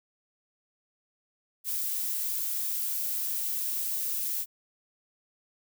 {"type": "noise", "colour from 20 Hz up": "violet", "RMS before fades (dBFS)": -31, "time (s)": [1.64, 4.46], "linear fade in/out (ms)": 50, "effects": []}